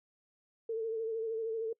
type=tone with vibrato; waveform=sine; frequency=448.6 Hz; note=A4; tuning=34 cents sharp; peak=-32 dBFS; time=0.69-1.73 s; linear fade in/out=5 ms; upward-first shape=sine; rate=13 Hz; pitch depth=39 cents each way; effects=noise-tail reverb RT60 0.1 s tail -24 dB re dry